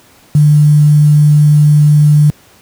sine tone with quantisation, 149 Hz, D3, 25 cents sharp, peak -3 dBFS, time 0.35-2.3 s, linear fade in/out 0 ms, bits 5, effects pink hiss -44 dBFS RMS until 2.61 s + high-pass 80 Hz 12 dB/octave

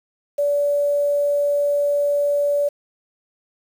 sine tone with quantisation, 577 Hz, D5, 31 cents flat, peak -16 dBFS, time 0.38-2.69 s, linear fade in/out 10 ms, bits 7, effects none

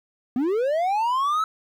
triangle linear sweep, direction up, 234.4 to 1318.5 Hz, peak -18 dBFS, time 0.36-1.44 s, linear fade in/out 2 ms, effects 10-bit

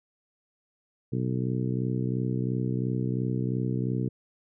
harmonic tone, 62.9 Hz, B1, 32 cents sharp, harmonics 2 / 3 / 4 / 5 / 6 / 7, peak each -28 / -32 / -34 / -36 / -38 / -39 dBFS, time 1.12-4.09 s, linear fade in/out 10 ms, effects none

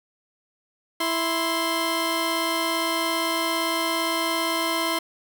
15% pulse tone pair together, 329.6 / 1046.4 Hz, E4 / C6, 0 / 0 cents, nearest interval octave + minor sixth, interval 2000 cents, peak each -19 dBFS, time 1-4.99 s, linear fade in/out 5 ms, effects none

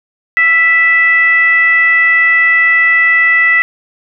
sine tone with frequency modulation, 1975.5 Hz, B6, in tune, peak -6 dBFS, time 0.37-3.62 s, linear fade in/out 0 ms, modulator 643 Hz, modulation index 0.47, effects none

